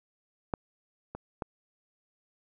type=clicks; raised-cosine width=1 ms; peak=-15 / -24 / -19 dBFS; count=3; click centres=0.538 / 1.15 / 1.422 s; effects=none